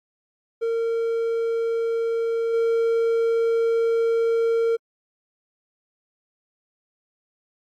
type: tone with level steps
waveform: triangle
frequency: 458.8 Hz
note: A#4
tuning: 28 cents flat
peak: -19 / -16 dBFS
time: 0.61-4.77 s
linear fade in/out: 20 ms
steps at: 2.53 s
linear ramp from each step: 10 ms
effects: AAC 64 kbps